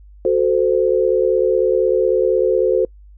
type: chord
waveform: sine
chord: F# diminished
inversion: none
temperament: equal with one note detuned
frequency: 370 / 440 / 516 Hz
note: F#4 / A4 / C5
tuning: 0 / 0 / -24 cents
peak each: -17 dBFS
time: 0.25-2.85 s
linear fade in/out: 2 ms
effects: noise-tail reverb RT60 0.1 s tail -26 dB re dry + added 50 Hz sine -40 dBFS peak until 3.17 s